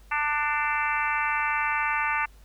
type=harmonic tone with a mistuned harmonic; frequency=296.9 Hz; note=D4; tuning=19 cents sharp; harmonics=3 / 4 / 5 / 6 / 7 / 8 / 9; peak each=-29 / -30 / -31 / -32 / -32 / -33 / -34 dBFS; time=0.11-2.26 s; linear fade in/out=10 ms; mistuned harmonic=8; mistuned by=-40 cents; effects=added 50 Hz sine -49 dBFS peak until 2.44 s + pink hiss -60 dBFS RMS until 2.44 s